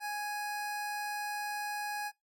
25% pulse tone, 830.6 Hz, G#5, in tune, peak -31 dBFS, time 0-2.12 s, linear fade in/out 50 ms, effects noise-tail reverb RT60 0.2 s tail -24 dB re dry

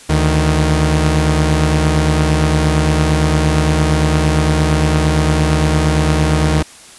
sawtooth tone pair together, 73.42 / 155.57 Hz, D2 / D#3, 0 / 0 cents, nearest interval octave + minor second, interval 1300 cents, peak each -10 dBFS, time 0.09-6.63 s, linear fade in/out 10 ms, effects white hiss -39 dBFS RMS until 6.98 s + resampled to 24000 Hz

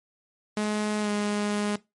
sawtooth tone with pitch glide, 211.2 to 207.2 Hz, G#3 to G#3, +29 to -4 cents, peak -21 dBFS, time 0.57-1.76 s, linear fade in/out 2 ms, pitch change -33 cents, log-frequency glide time 1.01-1.09 s, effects noise-tail reverb RT60 0.2 s tail -19 dB re dry + MP3 48 kbps

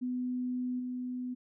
sine tone with level steps, 250.2 Hz, B3, 23 cents sharp, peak -31 / -34 dBFS, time 0.01-1.35 s, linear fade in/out 20 ms, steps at 0.79 s, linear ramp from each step 10 ms, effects none

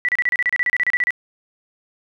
sine tone bursts, 1961 Hz, B6, 13 cents flat, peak -15 dBFS, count 16, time 0.05-1.106 s, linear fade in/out 0 ms, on 36 ms, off 32 ms, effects none

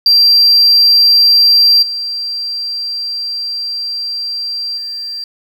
sine tone with level steps, 4720 Hz, D8, 8 cents sharp, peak -3 / -17 / -20 dBFS, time 0.06-5.24 s, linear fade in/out 2 ms, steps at 1.82 / 4.77 s, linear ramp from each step 10 ms, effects tanh soft clip ceiling -3 dBFS + 7-bit

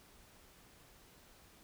silence, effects pink hiss -62 dBFS RMS until 1.63 s

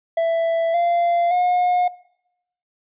triangle tone with pitch steps, 663 / 690.4 / 718.8 Hz, E5 / F5 / F5, +10 / -20 / +50 cents, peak -14 dBFS, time 0.17-1.88 s, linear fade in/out 5 ms, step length 570 ms, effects noise-tail reverb RT60 0.8 s tail -21 dB re dry + resampled to 8000 Hz

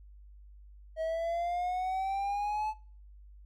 triangle exponential sweep, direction up, 636 to 870 Hz, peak -28 dBFS, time 0.96-2.74 s, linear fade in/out 50 ms, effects noise-tail reverb RT60 0.5 s tail -25 dB re dry + added 50 Hz sine -50 dBFS peak until 3.45 s

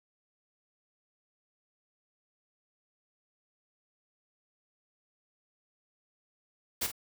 white noise with echo, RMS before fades -31 dBFS, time 6.81-6.87 s, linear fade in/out 10 ms, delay 47 ms, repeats 1, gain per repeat -9 dB, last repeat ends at 6.917 s, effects none

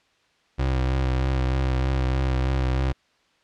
30% pulse tone with vibrato, 65.1 Hz, C2, 8 cents flat, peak -18 dBFS, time 0.58-2.93 s, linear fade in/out 20 ms, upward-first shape sine, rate 3.2 Hz, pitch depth 30 cents each way, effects white hiss -63 dBFS RMS until 3.43 s + low-pass 4000 Hz 12 dB/octave

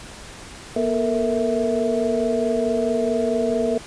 sine tone cluster, 239.6 / 444.7 / 469.3 / 656 Hz, A#3 / A4 / A#4 / E5, +48 / +18 / +12 / -9 cents, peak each -24 dBFS, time 0.76-3.78 s, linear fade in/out 5 ms, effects pink hiss -39 dBFS RMS until 3.86 s + resampled to 22050 Hz

